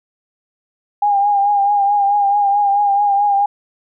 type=tone with vibrato; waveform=sine; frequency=810 Hz; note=G#5; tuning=43 cents flat; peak=-11 dBFS; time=1.02-3.46 s; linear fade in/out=5 ms; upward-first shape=triangle; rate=4.6 Hz; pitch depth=46 cents each way; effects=none